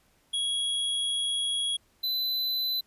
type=tone pair in turn; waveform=square; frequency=3322 / 4016 Hz; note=G#7 / B7; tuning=0 / +28 cents; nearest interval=minor third; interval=328 cents; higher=second; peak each=-27 dBFS; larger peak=neither; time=0.33-1.77 / 2.03-2.81 s; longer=first; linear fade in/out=10 ms; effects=pink hiss -66 dBFS RMS until 2.86 s + resampled to 32000 Hz